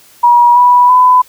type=tone with pitch steps; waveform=sine; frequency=960 / 981.3 / 1003.1 Hz; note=B5 / B5 / B5; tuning=-49 / -11 / +27 cents; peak=-3 dBFS; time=0.23-1.22 s; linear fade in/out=10 ms; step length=330 ms; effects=white hiss -43 dBFS RMS until 1.28 s